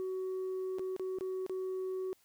sine tone with dropouts, 374.8 Hz, F#4, 22 cents sharp, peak -32 dBFS, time 0-2.13 s, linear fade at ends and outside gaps 0 ms, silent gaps 0.785-0.794 / 0.964-0.996 / 1.186-1.209 / 1.464-1.496 s, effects tanh soft clip ceiling -33 dBFS + white hiss -69 dBFS RMS until 2.24 s

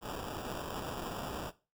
blue noise with sample-and-hold, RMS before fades -40 dBFS, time 0.01-1.52 s, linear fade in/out 50 ms, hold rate 2100 Hz, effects noise-tail reverb RT60 0.3 s tail -17 dB re dry

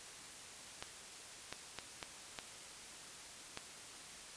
clicks, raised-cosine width 0.2 ms, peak -24 dBFS, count 6, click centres 0.825 / 1.526 / 1.787 / 2.028 / 2.388 / 3.574 s, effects white hiss -52 dBFS RMS until 4.36 s + resampled to 22050 Hz

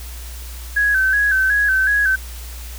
sine tone with vibrato, 1600 Hz, G6, 35 cents sharp, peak -13 dBFS, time 0.76-2.16 s, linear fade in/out 10 ms, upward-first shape square, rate 2.7 Hz, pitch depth 68 cents each way, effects added 60 Hz sine -30 dBFS peak until 2.78 s + white hiss -38 dBFS RMS until 2.78 s

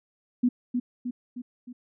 sine tone with echo, 245.9 Hz, B3, 7 cents flat, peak -18 dBFS, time 0.43-0.49 s, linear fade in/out 10 ms, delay 310 ms, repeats 4, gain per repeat -5 dB, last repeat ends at 1.73 s, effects none

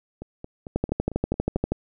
two click trains, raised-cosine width 2 ms, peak -9 / -22 dBFS, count 13 / 7, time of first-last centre 0.76-1.72 / 0.22-1.565 s, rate 12.5 / 4.46 Hz, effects none

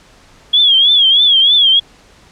sine tone with vibrato, 3322 Hz, G#7, in tune, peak -6 dBFS, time 0.53-1.8 s, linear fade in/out 10 ms, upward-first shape triangle, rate 3.2 Hz, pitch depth 130 cents each way, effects pink hiss -45 dBFS RMS until 2.31 s + low-pass 7000 Hz 12 dB/octave

